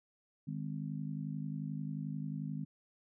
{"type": "harmonic tone", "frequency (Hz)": 51.3, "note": "G#1", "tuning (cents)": -21, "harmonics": [3, 4, 5], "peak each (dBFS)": [-39, -42, -44], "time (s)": [0.47, 2.65], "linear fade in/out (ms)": 10, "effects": []}